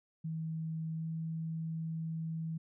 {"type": "tone with pitch glide", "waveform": "sine", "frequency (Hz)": [160.6, 161.9], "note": ["E3", "E3"], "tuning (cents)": [-45, -31], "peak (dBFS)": -35, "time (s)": [0.24, 2.58], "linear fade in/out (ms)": 10, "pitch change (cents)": 14, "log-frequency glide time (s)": [0.95, 1.06], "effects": []}